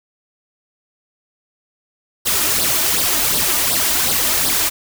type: noise with flanger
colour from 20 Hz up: white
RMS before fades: -17 dBFS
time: 2.25-4.7 s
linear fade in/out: 20 ms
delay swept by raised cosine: 0.21 to 3.31 ms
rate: 2.7 Hz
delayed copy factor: +0.65
effects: none